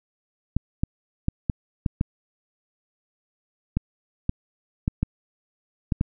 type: clicks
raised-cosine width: 5 ms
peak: -9 dBFS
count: 12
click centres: 0.566 / 0.835 / 1.284 / 1.498 / 1.862 / 2.011 / 3.77 / 4.294 / 4.879 / 5.03 / 5.922 / 6.011 s
effects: none